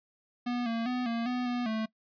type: tone with pitch steps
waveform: square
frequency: 243.7 / 229.2 / 249.7 / 231.6 / 248.5 / 244.4 / 219.9 Hz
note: B3 / A#3 / B3 / A#3 / B3 / B3 / A3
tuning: -23 / -29 / +19 / -11 / +11 / -18 / -1 cents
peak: -30 dBFS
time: 0.46-1.86 s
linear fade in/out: 10 ms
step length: 200 ms
effects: noise-tail reverb RT60 0.1 s tail -22 dB re dry + resampled to 11025 Hz